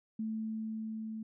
sine tone with level ramp, 219.9 Hz, A3, 1 cent flat, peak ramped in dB -33 to -38 dBFS, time 0.19-1.23 s, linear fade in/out 5 ms, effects none

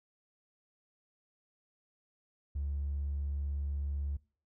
triangle tone, 71 Hz, C#2, 42 cents sharp, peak -29 dBFS, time 2.55-4.17 s, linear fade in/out 10 ms, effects noise-tail reverb RT60 0.4 s tail -25 dB re dry + tanh soft clip ceiling -29 dBFS

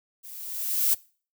violet noise with level ramp, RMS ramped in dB -44 to -20 dBFS, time 0.23-0.95 s, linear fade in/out 20 ms, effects noise-tail reverb RT60 0.4 s tail -22 dB re dry

